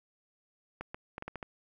clicks, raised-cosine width 0.5 ms, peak -24 dBFS, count 7, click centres 0.81 / 0.945 / 1.181 / 1.224 / 1.28 / 1.357 / 1.428 s, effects 11-bit

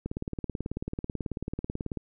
click train, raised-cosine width 3 ms, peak -19 dBFS, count 36, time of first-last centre 0.06-1.973 s, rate 18.3 Hz, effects none

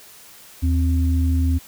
sine tone pair together, 78.2 / 263 Hz, D#2 / C4, +9 / +9 cents, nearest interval octave + major sixth, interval 2100 cents, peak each -16 / -24 dBFS, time 0.62-1.59 s, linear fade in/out 20 ms, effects white hiss -45 dBFS RMS until 1.67 s

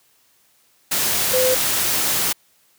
sine tone in noise, 511 Hz, C5, 41 cents flat, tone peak -16 dBFS, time 1.33-1.55 s, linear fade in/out 10 ms, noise white, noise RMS -20 dBFS, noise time 0.91-2.33 s, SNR +1 dB, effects white hiss -59 dBFS RMS until 2.78 s + high-pass 60 Hz 12 dB/octave

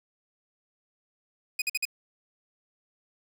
sawtooth tone bursts, 2489 Hz, D#7, in tune, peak -22 dBFS, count 4, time 1.59-1.853 s, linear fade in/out 5 ms, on 29 ms, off 49 ms, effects none

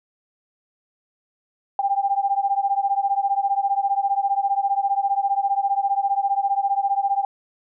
sine beating tone pair, 788 / 803 Hz, G5 / G5, +9 / +41 cents, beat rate 15 Hz, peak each -21 / -22 dBFS, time 1.79-7.25 s, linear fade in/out 2 ms, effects none

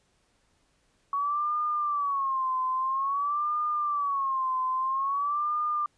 sine tone with vibrato, 1117 Hz, C#6, 13 cents sharp, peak -25 dBFS, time 1.13-5.86 s, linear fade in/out 2 ms, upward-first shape sine, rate 0.5 Hz, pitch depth 140 cents each way, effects pink hiss -69 dBFS RMS until 5.97 s + resampled to 22050 Hz

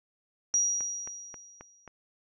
click train, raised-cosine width 0.5 ms, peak -29 dBFS, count 6, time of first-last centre 0.54-1.877 s, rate 3.74 Hz
sine tone with exponential decay, 5750 Hz, F8, 50 cents sharp, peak -21 dBFS, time 0.54-1.88 s, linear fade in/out 1 ms, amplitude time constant 290 ms
effects none

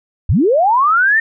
sine linear sweep, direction up, 55 to 1848 Hz, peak -9 dBFS, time 0.29-1.2 s, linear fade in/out 5 ms, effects none

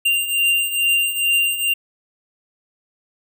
square beating tone pair, 2783 / 2785.3 Hz, F7 / F7, -7 / -5 cents, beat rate 2.3 Hz, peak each -23 / -18 dBFS, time 0.05-1.74 s, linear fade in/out 10 ms, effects none

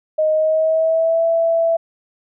sine tone with pitch glide, 622.3 to 663.1 Hz, D#5 to E5, 0 to +10 cents, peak -13 dBFS, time 0.18-1.77 s, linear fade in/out 10 ms, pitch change +110 cents, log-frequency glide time 0.32-1.24 s, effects none

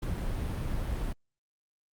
brown noise, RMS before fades -32 dBFS, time 0.02-1.13 s, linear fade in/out 10 ms, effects Opus 48 kbps

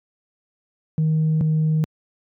sine tone pair in turn, 157 / 156.31 Hz, D#3 / D#3, +16 / +8 cents, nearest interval unison, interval 8 cents, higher first, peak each -14 dBFS, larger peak neither, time 0.98-1.41 / 1.41-1.84 s, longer neither, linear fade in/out 0 ms, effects tanh soft clip ceiling -13 dBFS + high-pass 100 Hz 12 dB/octave

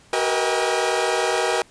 sawtooth tone cluster, 378 / 465.4 / 485.2 / 634 / 806 Hz, F#4 / A#4 / B4 / D#5 / G5, +37 / -3 / -31 / +32 / +48 cents, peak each -22 dBFS, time 0.13-1.62 s, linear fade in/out 2 ms, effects pink hiss -52 dBFS RMS until 1.7 s + resampled to 22050 Hz

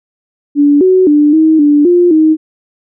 sine tone with pitch steps, 288.8 / 372.6 / 295.8 / 316.6 / 292.8 / 352.1 / 313.7 Hz, D4 / F#4 / D4 / D#4 / D4 / F4 / D#4, -29 / +12 / +13 / +30 / -5 / +14 / +14 cents, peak -4 dBFS, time 0.55-2.37 s, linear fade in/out 50 ms, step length 260 ms, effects none

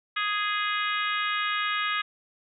harmonic tone, 415.3 Hz, G#4, in tune, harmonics 3 / 4 / 5 / 6 / 7 / 8 / 9, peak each -29 / -31 / -33 / -35 / -36 / -37 / -38 dBFS, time 0.16-2.02 s, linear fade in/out 10 ms, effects none

